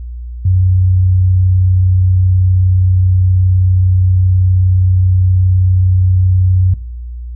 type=tone with vibrato; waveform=sine; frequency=92.5 Hz; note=F#2; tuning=in tune; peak=-7 dBFS; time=0.45-6.74 s; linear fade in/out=5 ms; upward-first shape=sine; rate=19 Hz; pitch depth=15 cents each way; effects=noise-tail reverb RT60 0.6 s tail -19 dB re dry + added 60 Hz sine -22 dBFS peak until 7.35 s